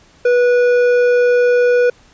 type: tone with hard clipping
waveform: sine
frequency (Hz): 488.9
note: B4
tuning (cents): -18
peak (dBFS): -11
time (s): 0.25-1.9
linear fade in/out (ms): 5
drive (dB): 8
effects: pink hiss -49 dBFS RMS until 2.13 s + resampled to 16000 Hz